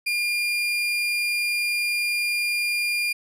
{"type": "tone", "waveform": "35% pulse", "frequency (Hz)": 2410, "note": "D7", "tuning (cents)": 44, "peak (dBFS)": -20, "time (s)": [0.06, 3.13], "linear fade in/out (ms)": 10, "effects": ["resampled to 32000 Hz"]}